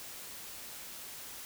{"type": "silence", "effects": ["white hiss -46 dBFS RMS until 1.45 s"]}